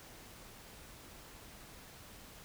silence, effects pink hiss -54 dBFS RMS until 2.44 s

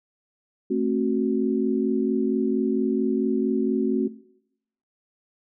sine chord, F# diminished, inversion first, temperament just, 222 / 266.4 / 370 Hz, A3 / C4 / F#4, +16 / +31 / 0 cents, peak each -26 / -25 / -24 dBFS, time 0.7-4.08 s, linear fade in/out 10 ms, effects noise-tail reverb RT60 0.8 s tail -19 dB re dry

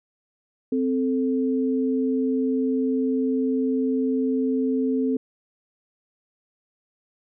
sine tone pair together, 260 / 440 Hz, C4 / A4, -11 / 0 cents, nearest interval major sixth, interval 911 cents, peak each -21 / -26 dBFS, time 0.72-5.17 s, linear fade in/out 5 ms, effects none

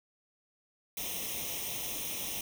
white noise with comb filter, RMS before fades -37 dBFS, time 0.97-2.41 s, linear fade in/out 2 ms, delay 0.33 ms, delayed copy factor +0.8, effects none

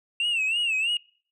sine tone with vibrato, 2708 Hz, E7, 46 cents sharp, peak -20 dBFS, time 0.2-0.97 s, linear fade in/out 2 ms, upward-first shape sine, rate 3.1 Hz, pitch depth 120 cents each way, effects noise-tail reverb RT60 0.5 s tail -26 dB re dry + tanh soft clip ceiling -21 dBFS

